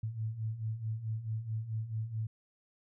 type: beating tone pair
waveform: sine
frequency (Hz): 107.5 / 112.1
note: A2 / A2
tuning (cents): -40 / +33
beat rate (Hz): 4.6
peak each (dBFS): -40 / -35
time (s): 0.03-2.27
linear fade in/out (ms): 5
effects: none